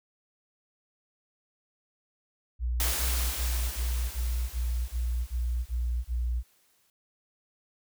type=tone bursts; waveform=sine; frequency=60.1 Hz; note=B1; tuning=46 cents flat; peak=-26 dBFS; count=10; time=2.59-6.433 s; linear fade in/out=50 ms; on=360 ms; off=27 ms
type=noise with exponential decay; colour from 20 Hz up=white; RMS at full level=-29 dBFS; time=2.8-6.9 s; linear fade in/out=1 ms; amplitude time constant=890 ms
effects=none